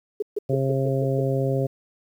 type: tone bursts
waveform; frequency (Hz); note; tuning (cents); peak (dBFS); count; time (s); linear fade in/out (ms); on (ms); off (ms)
sine; 415.3; G#4; 0; -21; 7; 0.2-1.208; 5; 24; 140
type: harmonic tone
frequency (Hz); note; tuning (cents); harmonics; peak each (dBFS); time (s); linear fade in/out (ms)
134.4; C3; +47; 1 / 2 / 3 / 4 / 5; -23 / -30 / -27 / -27 / -34; 0.49-1.67; 10
effects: 9-bit